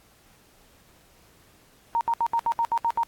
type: tone bursts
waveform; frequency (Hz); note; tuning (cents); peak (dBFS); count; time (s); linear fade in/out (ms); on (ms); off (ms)
sine; 928; A#5; -8; -20; 9; 1.95-3.033; 0; 59; 69
effects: pink hiss -58 dBFS RMS until 3.07 s + AAC 64 kbps